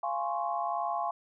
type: chord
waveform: sine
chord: Db major seventh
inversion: first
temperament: equal with one note detuned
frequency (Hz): 691.6 / 830.6 / 1046.5 / 1108.7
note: F5 / Ab5 / C6 / Db6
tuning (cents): -17 / 0 / 0 / 0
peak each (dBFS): -33 / -34 / -36 / -37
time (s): 0.03-1.11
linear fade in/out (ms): 5
effects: none